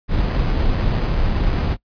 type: noise with sample-and-hold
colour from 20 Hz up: brown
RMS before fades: -18 dBFS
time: 0.08-1.77 s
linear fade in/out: 50 ms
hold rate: 3675 Hz
effects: noise-tail reverb RT60 0.1 s tail -22 dB re dry + resampled to 11025 Hz

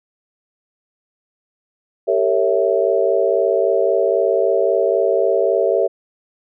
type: chord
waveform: sine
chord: G diminished seventh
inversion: none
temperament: equal with one note detuned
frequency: 392 / 455.8 / 554.4 / 659.3 Hz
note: G4 / Bb4 / Db5 / Fb5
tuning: 0 / -39 / 0 / 0 cents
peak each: -19 dBFS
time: 2.07-5.88 s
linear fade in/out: 20 ms
effects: none

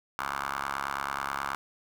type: ring-modulated tone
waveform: 10% pulse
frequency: 69.3 Hz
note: C#2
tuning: in tune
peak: -20 dBFS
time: 0.19-1.55 s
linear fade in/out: 0 ms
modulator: 1190 Hz
effects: none

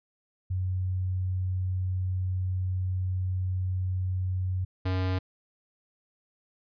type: tone pair in turn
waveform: sine / square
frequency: 92.5 / 92.83 Hz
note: F#2 / F#2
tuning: 0 / +6 cents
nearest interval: unison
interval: 6 cents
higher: second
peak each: -26 dBFS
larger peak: neither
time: 0.5-4.65 / 4.85-5.19 s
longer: first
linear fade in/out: 10 ms
effects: resampled to 11025 Hz

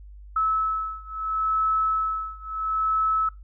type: beating tone pair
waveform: sine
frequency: 1300 / 1300.74 Hz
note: E6 / E6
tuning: -24 / -23 cents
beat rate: 0.74 Hz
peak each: -25 / -26 dBFS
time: 0.36-3.29 s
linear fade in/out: 5 ms
effects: noise-tail reverb RT60 0.2 s tail -20 dB re dry + added 50 Hz sine -41 dBFS peak until 3.43 s

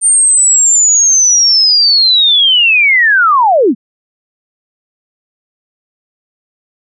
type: linear sweep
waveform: sine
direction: down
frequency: 8920 to 188.9 Hz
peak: -5 dBFS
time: 0.01-3.75 s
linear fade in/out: 50 ms
effects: none

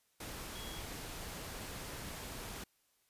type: tone in noise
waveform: sine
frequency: 3322 Hz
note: G#7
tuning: in tune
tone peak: -50 dBFS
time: 0.55-0.8 s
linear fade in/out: 5 ms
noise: pink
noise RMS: -45 dBFS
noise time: 0.2-2.64 s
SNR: -8 dB
effects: white hiss -75 dBFS RMS until 3.09 s + resampled to 32000 Hz

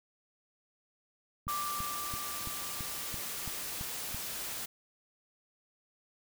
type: click train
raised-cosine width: 5 ms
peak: -29 dBFS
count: 9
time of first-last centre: 1.47-4.146 s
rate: 2.99 Hz
type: noise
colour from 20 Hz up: white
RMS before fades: -39 dBFS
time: 1.48-4.66 s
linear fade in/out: 10 ms
type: tone with exponential decay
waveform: sine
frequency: 1177 Hz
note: D6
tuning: 3 cents sharp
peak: -32 dBFS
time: 1.48-4.57 s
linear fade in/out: 0 ms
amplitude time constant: 670 ms
effects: none

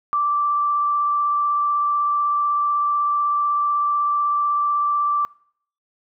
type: tone with vibrato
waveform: sine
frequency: 1170 Hz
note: D6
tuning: 7 cents flat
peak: -17 dBFS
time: 0.13-5.25 s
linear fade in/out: 0 ms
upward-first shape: triangle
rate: 16 Hz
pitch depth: 9 cents each way
effects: noise-tail reverb RT60 0.6 s tail -24 dB re dry

